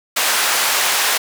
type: band-pass noise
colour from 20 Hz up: pink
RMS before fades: -17 dBFS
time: 0.16-1.18 s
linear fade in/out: 10 ms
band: 920 to 16000 Hz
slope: 12 dB/octave
effects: none